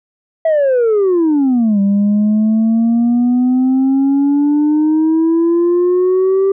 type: exponential two-way sweep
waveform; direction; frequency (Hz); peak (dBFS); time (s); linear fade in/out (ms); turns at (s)
sine; down then up; 660 to 197.3 to 392.4; -7; 0.45-6.52; 5; 1.8
effects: tanh soft clip ceiling -8 dBFS